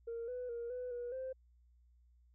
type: tone with pitch steps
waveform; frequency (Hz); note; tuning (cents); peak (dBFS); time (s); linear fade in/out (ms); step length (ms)
sine; 464 / 497.5 / 470.6 / 498.8 / 483.1 / 521; A#4 / B4 / A#4 / B4 / B4 / C5; -8 / +13 / +16 / +17 / -38 / -7; -38; 0.07-1.33; 10; 210
effects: tanh soft clip ceiling -36 dBFS + added 60 Hz sine -64 dBFS peak until 2.34 s